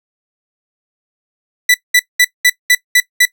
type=tone bursts; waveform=sawtooth; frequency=1975.5 Hz; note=B6; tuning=in tune; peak=-3 dBFS; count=7; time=1.69-3.254 s; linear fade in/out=5 ms; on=52 ms; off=200 ms; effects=noise-tail reverb RT60 0.1 s tail -19 dB re dry